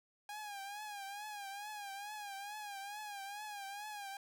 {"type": "tone with vibrato", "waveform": "sawtooth", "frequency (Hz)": 817, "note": "G#5", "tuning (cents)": -29, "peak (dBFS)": -40, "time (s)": [0.29, 4.17], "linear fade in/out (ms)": 2, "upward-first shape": "triangle", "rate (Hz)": 2.3, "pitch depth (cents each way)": 88, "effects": []}